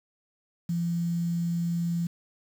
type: tone with quantisation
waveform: sine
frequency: 170.6 Hz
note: F3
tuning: 40 cents flat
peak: -25 dBFS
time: 0.69-2.07 s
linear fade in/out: 5 ms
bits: 8
effects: none